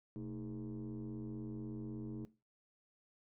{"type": "tone with frequency modulation", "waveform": "sine", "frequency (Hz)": 220, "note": "A3", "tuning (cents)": 0, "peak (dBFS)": -40, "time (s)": [0.16, 2.25], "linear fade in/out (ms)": 0, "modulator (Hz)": 96.2, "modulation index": 1.4, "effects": ["noise-tail reverb RT60 0.3 s tail -19 dB re dry", "tanh soft clip ceiling -39 dBFS"]}